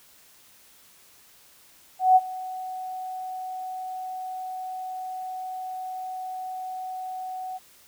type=tone with ADSR envelope; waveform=sine; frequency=745 Hz; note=F#5; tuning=12 cents sharp; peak=-11 dBFS; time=1.99-7.59 s; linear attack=170 ms; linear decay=37 ms; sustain=-20 dB; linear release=28 ms; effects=white hiss -55 dBFS RMS until 7.87 s